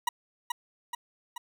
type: tone with echo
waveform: 40% pulse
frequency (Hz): 963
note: B5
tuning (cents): -44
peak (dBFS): -23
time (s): 0.07-0.09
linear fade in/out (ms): 5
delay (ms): 430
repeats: 3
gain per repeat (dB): -4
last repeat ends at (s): 1.38
effects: none